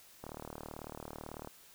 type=click train; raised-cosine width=1 ms; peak=-29 dBFS; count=48; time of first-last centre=0.24-1.474 s; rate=38.1 Hz; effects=white hiss -59 dBFS RMS until 1.74 s